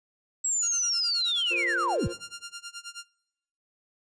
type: linear sweep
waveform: sine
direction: down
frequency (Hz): 7760 to 30.87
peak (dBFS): -24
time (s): 0.44-2.08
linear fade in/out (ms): 10
type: tone with tremolo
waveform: 10% pulse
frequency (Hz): 1396.9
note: F6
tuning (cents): 0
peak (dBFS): -28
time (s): 0.62-3.05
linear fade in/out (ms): 10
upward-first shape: sine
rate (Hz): 9.4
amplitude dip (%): 95
type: chord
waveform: triangle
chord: F suspended fourth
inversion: none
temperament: equal with one note detuned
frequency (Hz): 349.2 / 466.2 / 530.2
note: F4 / Bb4 / C5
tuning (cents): 0 / 0 / +23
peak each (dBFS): -33 / -37 / -37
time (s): 1.5-2.14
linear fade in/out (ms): 20
effects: noise-tail reverb RT60 0.9 s tail -25 dB re dry + resampled to 22050 Hz